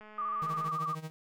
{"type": "click train", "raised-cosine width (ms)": 0.5, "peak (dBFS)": -37, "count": 147, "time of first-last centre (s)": [0.01, 0.695], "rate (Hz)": 213}
{"type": "tone with vibrato", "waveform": "sine", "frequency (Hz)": 1186, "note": "D6", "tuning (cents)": 17, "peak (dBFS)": -31, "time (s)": [0.18, 0.95], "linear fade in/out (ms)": 5, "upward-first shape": "square", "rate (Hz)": 14, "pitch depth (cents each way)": 48}
{"type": "tone with tremolo", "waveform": "45% pulse", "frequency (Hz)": 157.8, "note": "D#3", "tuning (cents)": 25, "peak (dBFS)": -36, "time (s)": [0.42, 1.1], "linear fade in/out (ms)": 0, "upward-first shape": "sine", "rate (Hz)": 13, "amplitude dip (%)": 80}
{"effects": []}